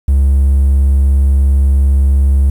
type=tone; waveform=triangle; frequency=68.6 Hz; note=C#2; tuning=17 cents flat; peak=-4 dBFS; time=0.08-2.5 s; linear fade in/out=5 ms; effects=tanh soft clip ceiling 0 dBFS + 7-bit